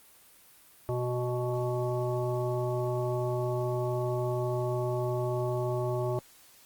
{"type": "harmonic tone", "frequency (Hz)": 123.47, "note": "B2", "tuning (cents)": 0, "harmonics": [1, 3, 5, 7, 9], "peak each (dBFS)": [-31, -32, -34, -40, -42], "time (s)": [0.89, 6.19], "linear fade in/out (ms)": 0, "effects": ["white hiss -57 dBFS RMS until 6.65 s", "Opus 32 kbps"]}